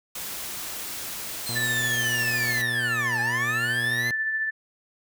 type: noise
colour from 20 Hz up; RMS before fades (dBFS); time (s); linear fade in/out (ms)
white; -34; 0.15-2.62; 5
type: linear two-way sweep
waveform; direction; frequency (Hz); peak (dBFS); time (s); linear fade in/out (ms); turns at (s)
25% pulse; down then up; 4219 to 810 to 2076; -26; 1.46-4.11; 10; 3.2
type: tone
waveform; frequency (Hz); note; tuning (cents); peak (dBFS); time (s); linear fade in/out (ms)
sawtooth; 119.8; A#2; +48; -28; 1.49-4.11; 0
type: tone with tremolo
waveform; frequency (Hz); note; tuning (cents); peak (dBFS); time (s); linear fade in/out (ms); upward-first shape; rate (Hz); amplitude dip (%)
sine; 1760; A6; 0; -22; 1.55-4.51; 20; triangle; 14; 40
effects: none